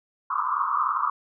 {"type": "band-pass noise", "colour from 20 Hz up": "pink", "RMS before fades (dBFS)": -25, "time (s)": [0.3, 1.1], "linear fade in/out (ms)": 5, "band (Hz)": [1000, 1300], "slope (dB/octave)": 96, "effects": []}